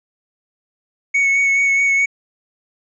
triangle tone with vibrato, 2217 Hz, C#7, in tune, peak -11 dBFS, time 1.14-2.06 s, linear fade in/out 10 ms, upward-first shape sine, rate 4.7 Hz, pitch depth 16 cents each way, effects resampled to 22050 Hz

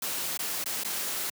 white noise with dropouts, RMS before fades -32 dBFS, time 0.02-1.3 s, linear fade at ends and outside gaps 5 ms, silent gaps 0.375-0.39 / 0.641-0.658 / 0.837-0.846 s, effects high-pass 150 Hz 12 dB/octave

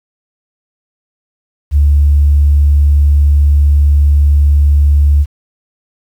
sine tone, 72.4 Hz, D2, 24 cents flat, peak -4 dBFS, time 1.71-5.26 s, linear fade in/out 50 ms, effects tanh soft clip ceiling 0 dBFS + 7-bit

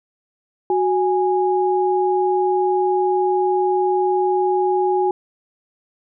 sine tone pair together, 370 / 826.8 Hz, F#4 / G#5, 0 / -8 cents, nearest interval octave + major second, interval 1392 cents, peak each -17 / -19 dBFS, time 0.7-5.11 s, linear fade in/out 2 ms, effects none

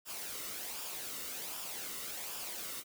white noise with flanger, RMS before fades -42 dBFS, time 0.05-2.84 s, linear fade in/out 50 ms, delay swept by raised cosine 0.48 to 1.24 ms, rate 1.3 Hz, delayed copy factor -0.5, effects none

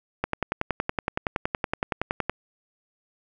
click train, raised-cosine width 0.5 ms, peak -9 dBFS, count 23, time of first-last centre 0.24-2.296 s, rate 10.7 Hz, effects none

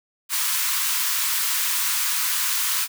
white high-pass noise, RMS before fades -23 dBFS, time 0.29-2.88 s, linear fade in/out 50 ms, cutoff 920 Hz, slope 96 dB/octave, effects none

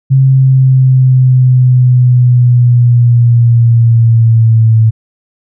sine linear sweep, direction down, 134 to 111 Hz, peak -3 dBFS, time 0.1-4.91 s, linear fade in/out 20 ms, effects none

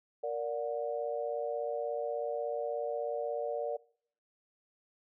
sine chord, Bb augmented, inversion none, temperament just, 466.2 / 582.7 / 728.4 Hz, Bb4 / D5 / F#5, 0 / -14 / -27 cents, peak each -36 / -35 / -40 dBFS, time 0.23-3.77 s, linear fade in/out 10 ms, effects noise-tail reverb RT60 0.6 s tail -23 dB re dry

